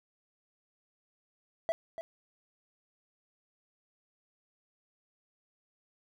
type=tone with echo; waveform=triangle; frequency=659.3 Hz; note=E5; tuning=in tune; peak=-25 dBFS; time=1.69-1.72 s; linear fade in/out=0 ms; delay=290 ms; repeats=1; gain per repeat=-10 dB; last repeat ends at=2.01 s; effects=none